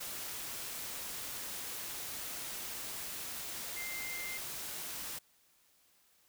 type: tone in noise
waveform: sine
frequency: 2093 Hz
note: C7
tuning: in tune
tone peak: -41 dBFS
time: 3.76-4.38 s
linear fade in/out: 10 ms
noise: white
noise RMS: -42 dBFS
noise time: 0-5.19 s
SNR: -2 dB
effects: white hiss -69 dBFS RMS until 6.28 s